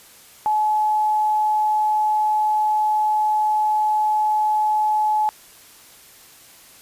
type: tone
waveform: sine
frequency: 854 Hz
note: G#5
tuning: 48 cents sharp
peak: -16 dBFS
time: 0.46-5.29 s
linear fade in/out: 0 ms
effects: white hiss -47 dBFS RMS until 6.81 s + resampled to 32000 Hz